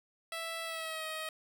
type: tone with pitch glide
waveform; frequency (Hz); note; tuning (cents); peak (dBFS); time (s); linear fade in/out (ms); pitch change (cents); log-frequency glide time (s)
10% pulse; 659.3 to 630.6; E5 to D#5; 0 to +23; -29; 0.32-1.29; 2; -77; 0.65-1.05
effects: none